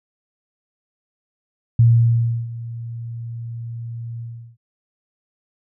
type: tone with ADSR envelope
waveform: sine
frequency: 116.54 Hz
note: A#2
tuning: in tune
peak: -8 dBFS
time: 1.79-4.57 s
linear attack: 4 ms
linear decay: 680 ms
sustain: -19 dB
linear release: 370 ms
effects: none